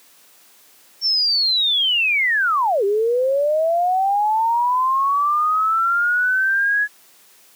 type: linear two-way sweep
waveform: sine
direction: down then up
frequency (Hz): 5480 to 389 to 1690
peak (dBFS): -15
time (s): 1.01-6.88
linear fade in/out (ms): 50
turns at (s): 2.84
effects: white hiss -51 dBFS RMS until 7.55 s + high-pass 200 Hz 12 dB/octave